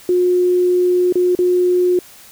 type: tone with dropouts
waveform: sine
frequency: 359.6 Hz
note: F#4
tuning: 49 cents flat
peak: -11 dBFS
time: 0.09-1.99 s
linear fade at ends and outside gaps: 2 ms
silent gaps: 1.125-1.155 / 1.351-1.389 s
effects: white hiss -42 dBFS RMS until 2.31 s